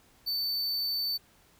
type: tone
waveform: square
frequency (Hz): 4536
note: C#8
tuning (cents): +39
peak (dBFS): -29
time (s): 0.26-1.18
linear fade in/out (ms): 20
effects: pink hiss -62 dBFS RMS until 1.59 s